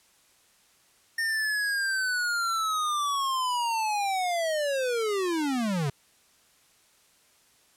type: linear sweep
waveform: square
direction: down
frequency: 1830 to 130.81 Hz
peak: -26 dBFS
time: 1.18-5.9 s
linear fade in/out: 5 ms
effects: white hiss -62 dBFS RMS until 7.76 s + low-pass 11000 Hz 12 dB/octave